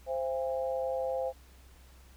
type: tone cluster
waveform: sine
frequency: 523 / 674 / 811 Hz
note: C5 / E5 / G#5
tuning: -1 / +38 / -41 cents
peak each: -31 / -37 / -39 dBFS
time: 0.06-1.33 s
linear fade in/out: 50 ms
effects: added 64 Hz sine -54 dBFS peak until 2.16 s + pink hiss -61 dBFS RMS until 2.16 s